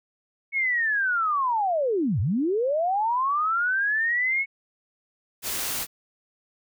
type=linear two-way sweep; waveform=sine; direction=down then up; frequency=2217 to 84.3 to 2217 Hz; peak=-21 dBFS; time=0.52-4.46 s; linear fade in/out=50 ms; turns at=2.2 s
type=noise; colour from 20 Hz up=white; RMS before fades=-29 dBFS; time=5.42-5.87 s; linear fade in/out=50 ms
effects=none